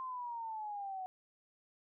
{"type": "exponential sweep", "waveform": "sine", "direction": "down", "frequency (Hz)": [1051, 740], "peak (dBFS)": -39, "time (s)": [0, 1.06], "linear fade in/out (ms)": 0, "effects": []}